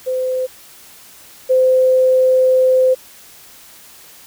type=tone pair in turn; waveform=sine; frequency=513 / 515.3 Hz; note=C5 / C5; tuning=-34 / -27 cents; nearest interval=unison; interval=7 cents; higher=second; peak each=-16 / -9 dBFS; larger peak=second; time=0.06-0.47 / 1.49-2.95 s; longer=second; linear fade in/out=20 ms; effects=white hiss -42 dBFS RMS until 4.26 s